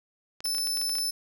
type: clicks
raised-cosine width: 0.2 ms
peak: -23 dBFS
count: 10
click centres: 0.405 / 0.457 / 0.548 / 0.583 / 0.672 / 0.772 / 0.815 / 0.895 / 0.954 / 0.985 s
type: tone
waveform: sawtooth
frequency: 5274 Hz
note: E8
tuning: in tune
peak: -24 dBFS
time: 0.44-1.11 s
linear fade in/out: 10 ms
effects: none